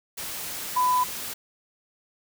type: tone in noise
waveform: sine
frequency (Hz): 1000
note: B5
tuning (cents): +21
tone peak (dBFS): -19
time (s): 0.76-1.04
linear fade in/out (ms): 10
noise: white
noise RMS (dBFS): -34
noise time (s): 0.17-1.34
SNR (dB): +12
effects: none